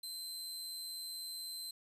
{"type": "tone", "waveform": "sawtooth", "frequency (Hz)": 4092, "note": "C8", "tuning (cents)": -39, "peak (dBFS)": -39, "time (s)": [0.03, 1.71], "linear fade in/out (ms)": 5, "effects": ["resampled to 32000 Hz", "11-bit"]}